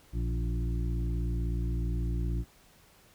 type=harmonic tone with a mistuned harmonic; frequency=57.8 Hz; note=A#1; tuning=14 cents flat; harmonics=1 / 2 / 3 / 5 / 6; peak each=-29 / -35 / -39 / -43 / -45 dBFS; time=0.12-2.45 s; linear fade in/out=50 ms; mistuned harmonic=2; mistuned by=+21 cents; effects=pink hiss -60 dBFS RMS until 3.14 s